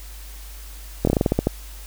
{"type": "slowing click train", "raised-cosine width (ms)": 2, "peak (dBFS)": -4, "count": 10, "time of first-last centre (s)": [1.05, 1.471], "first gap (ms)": 23, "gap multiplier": 1.17, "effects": ["added 50 Hz sine -36 dBFS peak until 1.86 s", "white hiss -44 dBFS RMS until 1.86 s"]}